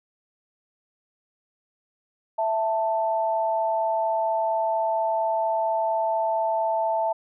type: tone pair together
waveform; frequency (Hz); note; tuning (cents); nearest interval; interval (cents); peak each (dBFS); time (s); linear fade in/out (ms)
sine; 660 / 884.3; E5 / A5; +2 / +8; perfect fourth; 506; -24; 2.38-7.13; 10
effects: none